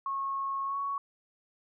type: tone with pitch glide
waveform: sine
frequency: 1093 to 1115.3 Hz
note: C#6 to C#6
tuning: -25 to +10 cents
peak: -30 dBFS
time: 0.06-0.98 s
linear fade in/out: 2 ms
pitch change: +35 cents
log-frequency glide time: 0.65-0.78 s
effects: none